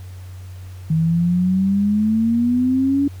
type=exponential sweep; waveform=sine; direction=up; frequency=157.2 to 285 Hz; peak=-14 dBFS; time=0.9-3.08 s; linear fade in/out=5 ms; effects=added 92 Hz sine -32 dBFS peak until 3.2 s + pink hiss -49 dBFS RMS until 3.2 s